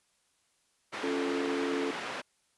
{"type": "band-pass noise", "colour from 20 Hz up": "white", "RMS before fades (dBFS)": -38, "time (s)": [0.92, 2.22], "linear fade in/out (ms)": 20, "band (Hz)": [250, 2000], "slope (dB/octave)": 12}
{"type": "chord", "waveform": "sine", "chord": "Db augmented", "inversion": "none", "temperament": "equal", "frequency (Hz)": [277.2, 349.2, 440], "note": ["Db4", "F4", "A4"], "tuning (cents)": [0, 0, 0], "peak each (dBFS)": [-33, -36, -33], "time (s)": [1.03, 1.91], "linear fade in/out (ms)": 5}
{"effects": ["white hiss -72 dBFS RMS until 2.57 s", "resampled to 24000 Hz"]}